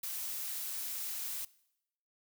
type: noise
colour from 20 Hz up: blue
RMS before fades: -39 dBFS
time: 0.03-1.45 s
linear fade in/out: 5 ms
effects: noise-tail reverb RT60 0.8 s tail -21 dB re dry